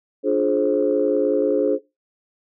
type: chord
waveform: sine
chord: D half-diminished seventh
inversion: none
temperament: just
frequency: 293.7 / 352.4 / 422.9 / 528.6 Hz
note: D4 / F4 / Ab4 / C5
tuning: 0 / +16 / +31 / +18 cents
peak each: -21 / -24 / -19 / -21 dBFS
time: 0.23-1.79 s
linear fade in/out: 50 ms
effects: noise-tail reverb RT60 0.2 s tail -17 dB re dry + tanh soft clip ceiling -7 dBFS